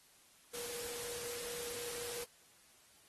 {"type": "tone in noise", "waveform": "sine", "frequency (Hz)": 478.6, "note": "A#4", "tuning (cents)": 46, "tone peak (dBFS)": -46, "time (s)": [0.53, 2.25], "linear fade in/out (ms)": 20, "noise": "white", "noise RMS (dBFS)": -44, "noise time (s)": [0.53, 2.25], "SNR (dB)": -5, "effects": ["white hiss -65 dBFS RMS until 3.08 s", "AAC 32 kbps"]}